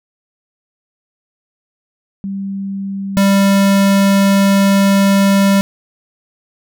sine / square tone pair in turn, 196 / 197.14 Hz, G3 / G3, 0 / +10 cents, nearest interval unison, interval 10 cents, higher second, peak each -19 / -9 dBFS, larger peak second, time 2.24-3.17 / 3.17-5.61 s, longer second, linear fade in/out 0 ms, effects none

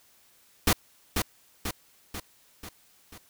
pink noise with echo, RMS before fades -21 dBFS, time 0.67-0.73 s, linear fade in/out 5 ms, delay 490 ms, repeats 5, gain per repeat -5 dB, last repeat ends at 3.18 s, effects white hiss -61 dBFS RMS until 3.29 s

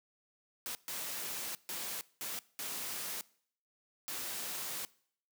white noise bursts at uneven times, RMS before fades -40 dBFS, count 6, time 0.66-0.75 / 0.88-1.55 / 1.69-2.01 / 2.21-2.39 / 2.59-3.21 / 4.08-4.85 s, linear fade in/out 0 ms, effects noise-tail reverb RT60 0.6 s tail -22 dB re dry + high-pass 150 Hz 12 dB/octave

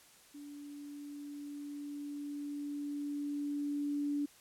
sine tone with level ramp, 289 Hz, D4, 28 cents flat, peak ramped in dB -46 to -31 dBFS, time 0.34-4.26 s, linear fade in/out 10 ms, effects white hiss -61 dBFS RMS until 4.4 s + low-pass 12000 Hz 12 dB/octave

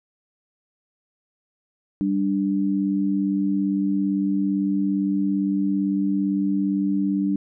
sine tone pair together, 196.02 / 293.7 Hz, G3 / D4, 0 / 0 cents, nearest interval perfect fifth, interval 700 cents, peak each -22 dBFS, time 2.01-7.36 s, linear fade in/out 0 ms, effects none

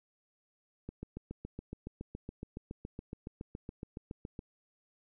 click train, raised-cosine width 3 ms, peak -28 dBFS, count 26, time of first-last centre 0.89-4.391 s, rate 7.14 Hz, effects none

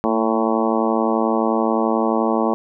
harmonic tone with a mistuned harmonic, 111.5 Hz, A2, 23 cents sharp, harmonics 2 / 3 / 4 / 5 / 6 / 7 / 8 / 9 / 10, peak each -21 / -23 / -24 / -25 / -26 / -26 / -27 / -28 / -28 dBFS, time 0.04-2.54 s, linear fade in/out 0 ms, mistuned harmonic 2, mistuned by +33 cents, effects none

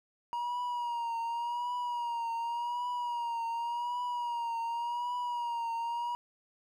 triangle tone with vibrato, 950 Hz, A#5, 33 cents sharp, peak -30 dBFS, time 0.33-6.15 s, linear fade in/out 0 ms, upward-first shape triangle, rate 0.88 Hz, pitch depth 58 cents each way, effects none

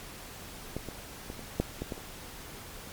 clicks, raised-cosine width 2 ms, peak -20 / -24 / -26 / -30 / -12 / -20 / -20 / -30 dBFS, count 8, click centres 0.766 / 0.887 / 1.301 / 1.393 / 1.6 / 1.82 / 1.922 / 1.979 s, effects pink hiss -45 dBFS RMS until 2.92 s + MP3 96 kbps

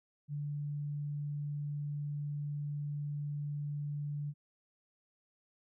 sine tone, 146 Hz, D3, 10 cents flat, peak -35 dBFS, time 0.28-4.34 s, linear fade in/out 50 ms, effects none

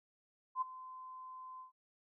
sine tone with ADSR envelope, 1030 Hz, C6, 28 cents flat, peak -30 dBFS, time 0.55-1.72 s, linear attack 65 ms, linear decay 14 ms, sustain -17 dB, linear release 120 ms, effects none

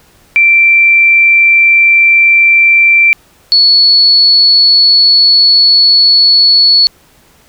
sine tone pair in turn, 2349 / 4406 Hz, D7 / C#8, 0 / -11 cents, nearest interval major seventh, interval 1089 cents, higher second, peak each -3 dBFS, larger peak neither, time 0.36-3.13 / 3.52-6.87 s, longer second, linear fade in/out 0 ms, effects pink hiss -46 dBFS RMS until 7.48 s

